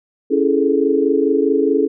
sine chord, A major seventh, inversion first, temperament equal, 277.2 / 329.6 / 415.3 / 440 Hz, C#4 / E4 / G#4 / A4, 0 / 0 / 0 / 0 cents, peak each -18 / -20 / -17 / -18 dBFS, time 0.3-1.88 s, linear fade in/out 20 ms, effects none

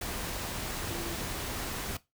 sine tone in noise, 340 Hz, F4, 46 cents flat, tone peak -40 dBFS, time 0.9-1.15 s, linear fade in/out 5 ms, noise pink, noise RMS -36 dBFS, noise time 0.01-1.97 s, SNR -7 dB, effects noise-tail reverb RT60 0.2 s tail -17 dB re dry

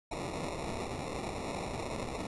white noise with sample-and-hold, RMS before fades -38 dBFS, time 0.11-2.27 s, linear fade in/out 5 ms, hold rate 1575 Hz, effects resampled to 24000 Hz

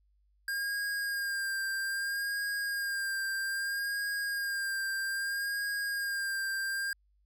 square tone with vibrato, 1609 Hz, G6, 45 cents sharp, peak -32 dBFS, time 0.48-6.93 s, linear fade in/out 2 ms, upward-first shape sine, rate 0.62 Hz, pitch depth 29 cents each way, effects added 50 Hz sine -66 dBFS peak until 7.25 s

